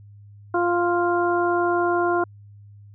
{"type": "harmonic tone", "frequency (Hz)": 349.2, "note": "F4", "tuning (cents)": 0, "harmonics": [1, 2, 3, 4], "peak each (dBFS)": [-21, -24, -26, -27], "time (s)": [0.54, 2.24], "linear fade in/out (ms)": 5, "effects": ["added 102 Hz sine -43 dBFS peak until 2.94 s"]}